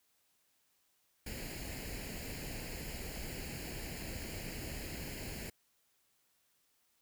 pink noise with comb filter, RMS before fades -43 dBFS, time 1.26-5.5 s, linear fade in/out 5 ms, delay 0.42 ms, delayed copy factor +0.7, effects white hiss -75 dBFS RMS until 7.01 s

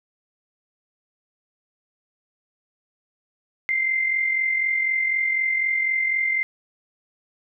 sine tone pair together, 2086 / 2130 Hz, C7 / C7, -6 / +30 cents, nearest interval unison, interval 36 cents, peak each -20 / -29 dBFS, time 3.69-6.43 s, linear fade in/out 0 ms, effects none

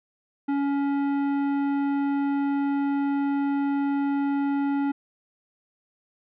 sine tone with tanh clipping, 280.8 Hz, C#4, 22 cents sharp, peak -24 dBFS, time 0.48-4.92 s, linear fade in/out 10 ms, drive 13 dB, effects none

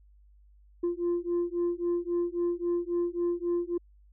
sine beating tone pair, 345.5 / 349.2 Hz, F4 / F4, -19 / 0 cents, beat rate 3.7 Hz, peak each -28 dBFS, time 0.83-3.78 s, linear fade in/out 10 ms, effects tanh soft clip ceiling -23 dBFS + added 50 Hz sine -55 dBFS peak until 4.12 s

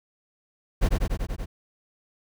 brown noise with echo, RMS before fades -19 dBFS, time 0.81-0.89 s, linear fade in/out 20 ms, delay 95 ms, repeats 6, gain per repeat -2 dB, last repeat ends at 1.46 s, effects none

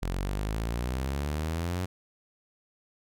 sawtooth exponential sweep, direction up, 43.41 to 93.2 Hz, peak -25 dBFS, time 0.02-1.86 s, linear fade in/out 10 ms, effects none

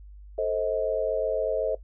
sine chord, A diminished, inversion none, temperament just, 440 / 528 / 633.6 Hz, A4 / C5 / Eb5, 0 / +16 / +31 cents, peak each -28 dBFS, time 0.38-1.75 s, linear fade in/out 5 ms, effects noise-tail reverb RT60 0.1 s tail -17 dB re dry + added 50 Hz sine -43 dBFS peak until 1.83 s

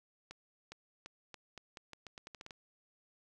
accelerating click train, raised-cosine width 0.2 ms, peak -30 dBFS, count 14, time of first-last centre 0.31-2.508 s, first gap 410 ms, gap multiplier 0.83, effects none

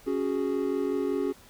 triangle chord, C# suspended fourth, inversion none, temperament equal, 277.2 / 370 / 415.3 Hz, C#4 / F#4 / G#4, 0 / 0 / 0 cents, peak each -28 dBFS, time 0.06-1.33 s, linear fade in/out 20 ms, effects pink hiss -54 dBFS RMS until 1.49 s

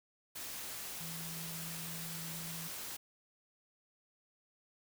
sine tone in noise, 164.81 Hz, E3, in tune, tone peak -46 dBFS, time 1-2.68 s, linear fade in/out 10 ms, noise white, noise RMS -44 dBFS, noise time 0.35-2.97 s, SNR -5 dB, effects none

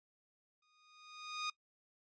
15% pulse tone with exponential growth, 1235 Hz, D#6, 13 cents flat, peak -29 dBFS, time 0.62-1.5 s, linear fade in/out 5 ms, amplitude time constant 190 ms, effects noise-tail reverb RT60 0.1 s tail -21 dB re dry + resampled to 16000 Hz

